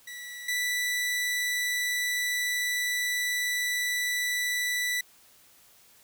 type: tone pair in turn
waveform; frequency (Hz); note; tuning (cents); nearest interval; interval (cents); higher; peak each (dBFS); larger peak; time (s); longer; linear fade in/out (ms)
sawtooth; 1954 / 1972.1; B6 / B6; -19 / -3; unison; 16; second; -35 / -23; second; 0.07-0.48 / 0.48-5.01; second; 5
effects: white hiss -58 dBFS RMS until 6.03 s